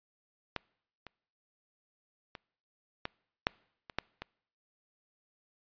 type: clicks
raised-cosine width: 0.3 ms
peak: -17 / -29 / -27 / -18 / -9 / -28 / -14 / -23 dBFS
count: 8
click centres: 0.563 / 1.067 / 2.352 / 3.054 / 3.469 / 3.898 / 3.986 / 4.22 s
effects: noise-tail reverb RT60 0.7 s tail -26 dB re dry + resampled to 11025 Hz